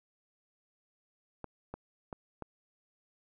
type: clicks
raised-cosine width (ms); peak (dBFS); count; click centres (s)
1; -26; 4; 1.443 / 1.74 / 2.128 / 2.423
effects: none